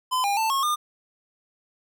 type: tone with pitch steps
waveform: square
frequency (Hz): 1019 / 806 / 887 / 1089 / 1210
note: C6 / G5 / A5 / C#6 / D#6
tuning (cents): -46 / +48 / +14 / -31 / -49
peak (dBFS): -22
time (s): 0.11-0.76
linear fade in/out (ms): 20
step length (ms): 130
effects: none